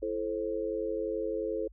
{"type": "tone cluster", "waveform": "sine", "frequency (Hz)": [333.7, 436.5, 528], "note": ["E4", "A4", "C5"], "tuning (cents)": [21, -14, 16], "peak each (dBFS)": [-36, -33, -35], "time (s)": [0.02, 1.68], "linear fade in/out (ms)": 10, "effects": ["added 50 Hz sine -51 dBFS peak until 1.72 s"]}